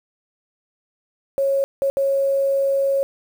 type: tone bursts at uneven times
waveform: sine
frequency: 549 Hz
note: C#5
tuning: 17 cents flat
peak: -16 dBFS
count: 3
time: 1.38-1.64 / 1.82-1.9 / 1.97-3.03 s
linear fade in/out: 0 ms
effects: 7-bit